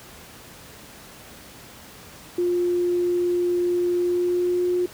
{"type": "tone with pitch glide", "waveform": "sine", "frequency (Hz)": [352.9, 357.6], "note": ["F4", "F4"], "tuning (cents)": [18, 41], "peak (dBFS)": -19, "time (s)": [2.38, 4.86], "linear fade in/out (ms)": 5, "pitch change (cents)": 23, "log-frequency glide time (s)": [3.95, 4.72], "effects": ["pink hiss -44 dBFS RMS until 4.93 s", "high-pass 60 Hz 12 dB/octave"]}